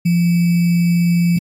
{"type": "tone with sample-and-hold", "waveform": "sine", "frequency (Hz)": 172.5, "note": "F3", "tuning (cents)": -21, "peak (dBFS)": -11, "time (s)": [0.05, 1.39], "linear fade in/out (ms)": 10, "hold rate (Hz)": 2450, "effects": ["AAC 48 kbps"]}